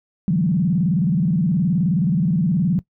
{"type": "tone with vibrato", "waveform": "sine", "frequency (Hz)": 171.7, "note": "F3", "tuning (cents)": -29, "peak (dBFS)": -15, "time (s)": [0.28, 2.79], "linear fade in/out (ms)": 0, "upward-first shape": "square", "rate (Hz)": 19, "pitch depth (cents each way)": 210, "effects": ["noise-tail reverb RT60 0.1 s tail -19 dB re dry"]}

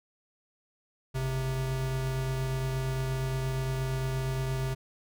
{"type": "tone pair together", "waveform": "square", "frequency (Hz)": [46.66, 131.4], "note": ["F#1", "C3"], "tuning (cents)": [15, 8], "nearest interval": "octave + tritone", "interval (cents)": 1793, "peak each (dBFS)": [-37, -30], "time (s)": [1.14, 4.75], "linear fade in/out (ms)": 20, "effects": []}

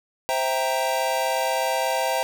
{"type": "chord", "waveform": "square", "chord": "C dominant seventh", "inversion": "none", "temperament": "equal", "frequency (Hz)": [523.3, 659.3, 784, 932.3], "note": ["C5", "E5", "G5", "Bb5"], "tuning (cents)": [0, 0, 0, 0], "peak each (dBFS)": -28, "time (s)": [0.29, 2.23], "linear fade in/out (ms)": 0, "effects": ["9-bit"]}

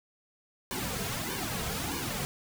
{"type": "noise with flanger", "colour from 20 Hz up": "pink", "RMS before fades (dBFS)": -34, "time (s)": [0.71, 2.25], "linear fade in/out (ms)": 0, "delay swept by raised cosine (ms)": [1.5, 3.5], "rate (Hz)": 1.6, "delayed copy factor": -0.85, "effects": []}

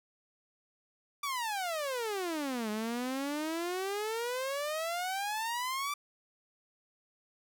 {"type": "exponential two-way sweep", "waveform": "sawtooth", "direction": "down then up", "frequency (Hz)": [1177, 209.3, 1177], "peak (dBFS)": -29, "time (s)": [1.23, 5.94], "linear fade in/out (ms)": 5, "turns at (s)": 2.7, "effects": []}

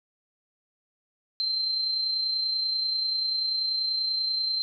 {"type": "tone with amplitude modulation", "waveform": "sine", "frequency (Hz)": 4122, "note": "C8", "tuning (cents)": -27, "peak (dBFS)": -23, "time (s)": [1.4, 4.62], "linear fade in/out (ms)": 0, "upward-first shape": "sine", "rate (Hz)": 30.3, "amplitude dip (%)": 35, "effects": []}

